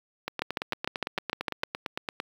two click trains, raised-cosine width 0.3 ms, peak -14 / -11 dBFS, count 18 / 9, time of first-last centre 0.28-2.201 / 0.42-1.634 s, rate 8.85 / 6.59 Hz, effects high-pass 150 Hz 12 dB/octave + 7-bit

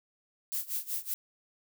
violet noise with tremolo, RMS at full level -32 dBFS, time 0.52-1.14 s, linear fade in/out 0 ms, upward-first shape sine, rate 5.3 Hz, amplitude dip 90%, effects none

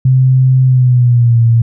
sine tone with pitch glide, 130 to 115.82 Hz, C3 to A#2, -11 to -11 cents, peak -5 dBFS, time 0.05-1.62 s, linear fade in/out 5 ms, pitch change -200 cents, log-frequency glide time 0.64-1.42 s, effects none

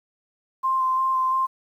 sine tone with vibrato, 1046.5 Hz, C6, in tune, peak -19 dBFS, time 0.63-1.47 s, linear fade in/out 20 ms, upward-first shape square, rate 2.9 Hz, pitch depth 10 cents each way, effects 9-bit

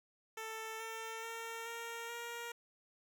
10% pulse tone with pitch steps, 443.2 / 449.9 / 456.7 / 463.6 / 470.6 Hz, A4 / A4 / A#4 / A#4 / A#4, +13 / +39 / -36 / -10 / +16 cents, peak -34 dBFS, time 0.37-2.52 s, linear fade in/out 5 ms, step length 430 ms, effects none

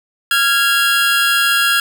25% pulse tone pair together, 1386.6 / 1649 Hz, F6 / G#6, -13 / -13 cents, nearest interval minor third, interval 300 cents, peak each -11 dBFS, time 0.31-1.8 s, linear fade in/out 2 ms, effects 7-bit

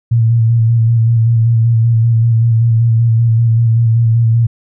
sine tone with vibrato, 114.9 Hz, A#2, 25 cents flat, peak -7 dBFS, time 0.11-4.47 s, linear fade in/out 10 ms, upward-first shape square, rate 5.2 Hz, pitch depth 29 cents each way, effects none

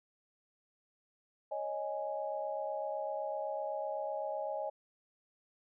sine chord, C# suspended second, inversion none, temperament equal, 554.4 / 622.3 / 830.6 Hz, C#5 / D#5 / G#5, 0 / 0 / 0 cents, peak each -40 / -38 / -40 dBFS, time 1.51-4.7 s, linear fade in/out 10 ms, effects none

